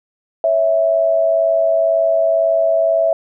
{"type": "tone pair together", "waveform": "sine", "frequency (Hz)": [554.4, 656.4], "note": ["C#5", "E5"], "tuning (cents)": [0, -8], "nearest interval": "minor third", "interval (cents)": 292, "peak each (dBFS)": [-20, -12], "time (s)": [0.44, 3.13], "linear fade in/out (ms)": 2, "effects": []}